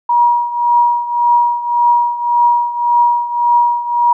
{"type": "tone with tremolo", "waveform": "sine", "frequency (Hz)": 956, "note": "A#5", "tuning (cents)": 43, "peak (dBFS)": -6, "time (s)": [0.09, 4.13], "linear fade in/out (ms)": 5, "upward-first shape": "triangle", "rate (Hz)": 1.8, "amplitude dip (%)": 80, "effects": []}